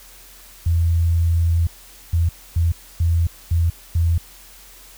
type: tone bursts at uneven times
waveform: sine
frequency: 83.9 Hz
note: E2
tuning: 31 cents sharp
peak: -14 dBFS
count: 6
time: 0.66-1.67 / 2.13-2.29 / 2.56-2.72 / 3-3.27 / 3.51-3.7 / 3.95-4.18 s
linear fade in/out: 5 ms
effects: added 43 Hz sine -48 dBFS peak until 4.97 s + white hiss -45 dBFS RMS until 4.97 s